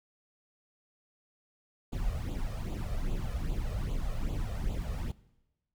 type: noise with flanger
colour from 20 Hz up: brown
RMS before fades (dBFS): -33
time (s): 1.92-5.12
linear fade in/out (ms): 10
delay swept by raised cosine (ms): 0.27 to 1.67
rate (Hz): 2.5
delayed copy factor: +0.75
effects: noise-tail reverb RT60 1.0 s tail -20 dB re dry